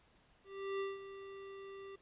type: tone with ADSR envelope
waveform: square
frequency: 392 Hz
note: G4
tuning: in tune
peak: -36 dBFS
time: 0.44-1.96 s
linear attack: 360 ms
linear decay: 180 ms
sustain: -12 dB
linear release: 8 ms
effects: pink hiss -69 dBFS RMS until 2.01 s + resampled to 8000 Hz